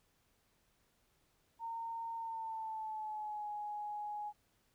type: tone with pitch glide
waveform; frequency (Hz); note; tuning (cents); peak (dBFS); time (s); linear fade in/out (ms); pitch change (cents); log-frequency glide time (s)
sine; 916 to 835.1; A#5 to G#5; -31 to +9; -39; 1.59-4.33; 50; -160; 2.15-3.48
effects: pink hiss -75 dBFS RMS until 4.74 s